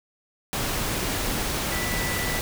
sine tone in noise, 1975 Hz, B6, in tune, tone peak -31 dBFS, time 1.72-2.39 s, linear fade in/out 0 ms, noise pink, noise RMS -27 dBFS, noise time 0.53-2.41 s, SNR -7 dB, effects none

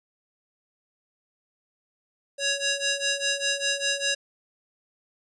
10% pulse ring-modulated tone, 1115 Hz, C#6, 10 cents sharp, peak -13 dBFS, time 2.38-4.15 s, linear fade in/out 10 ms, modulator 555 Hz, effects resampled to 22050 Hz

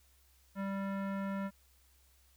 square tone with low-pass filter, 196 Hz, G3, in tune, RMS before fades -37 dBFS, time 0.55-1.51 s, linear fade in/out 50 ms, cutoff 1600 Hz, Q 1.6, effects added 65 Hz sine -66 dBFS peak until 2.36 s + white hiss -69 dBFS RMS until 2.36 s

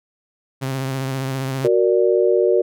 sawtooth tone with vibrato, 133.2 Hz, C3, 31 cents sharp, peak -18 dBFS, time 0.61-1.68 s, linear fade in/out 20 ms, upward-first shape sine, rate 15 Hz, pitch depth 37 cents each way
sine chord, Gb augmented, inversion none, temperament equal, 370 / 466.2 / 587.3 Hz, Gb4 / Bb4 / D5, 0 / 0 / 0 cents, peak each -16 / -17 / -20 dBFS, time 1.64-2.62 s, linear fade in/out 10 ms
effects none

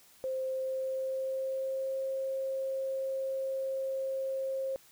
sine tone with pitch glide, 523.3 to 533.7 Hz, C5 to C5, 0 to +34 cents, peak -31 dBFS, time 0.24-4.76 s, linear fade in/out 0 ms, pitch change +34 cents, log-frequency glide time 0.46-2.01 s, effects white hiss -60 dBFS RMS until 4.91 s

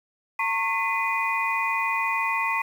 sine tone cluster, 908 / 1094 / 2021 / 2461 Hz, A#5 / C#6 / B6 / D#7, -46 / -23 / +39 / -20 cents, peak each -28 dBFS, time 0.39-2.62 s, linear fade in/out 5 ms, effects 8-bit

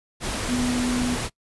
sine tone in noise, 246.9 Hz, B3, in tune, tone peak -22 dBFS, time 0.47-1.18 s, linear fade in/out 50 ms, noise pink, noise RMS -28 dBFS, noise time 0.2-1.3 s, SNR +3 dB, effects noise-tail reverb RT60 0.1 s tail -23 dB re dry + resampled to 24000 Hz

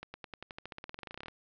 accelerating click train, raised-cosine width 0.3 ms, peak -26 dBFS, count 23, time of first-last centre 0.03-1.283 s, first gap 110 ms, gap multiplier 0.93, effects low-pass 5000 Hz 12 dB/octave

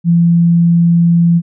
sine tone, 170 Hz, F3, 46 cents flat, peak -6 dBFS, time 0.04-1.42 s, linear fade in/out 50 ms, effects none

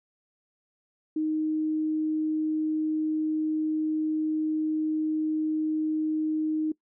sine tone, 311.1 Hz, D#4, in tune, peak -24 dBFS, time 1.16-6.72 s, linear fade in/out 5 ms, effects noise-tail reverb RT60 0.1 s tail -21 dB re dry

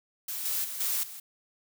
blue noise with level steps, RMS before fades -35 / -30 / -37 / -29 / -43 dBFS, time 0.28-1.2 s, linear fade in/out 5 ms, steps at 0.45 / 0.64 / 0.8 / 1.03 s, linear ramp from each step 5 ms, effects none

